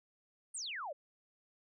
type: exponential sweep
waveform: sine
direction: down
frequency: 9590 to 523.3 Hz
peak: -39 dBFS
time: 0.54-0.93 s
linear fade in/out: 10 ms
effects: none